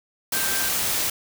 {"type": "tone in noise", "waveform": "sine", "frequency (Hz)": 1568, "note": "G6", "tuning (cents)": 0, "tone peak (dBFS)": -31, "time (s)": [0.33, 0.69], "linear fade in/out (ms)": 5, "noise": "white", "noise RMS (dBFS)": -24, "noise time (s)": [0.32, 1.1], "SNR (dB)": -10, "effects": []}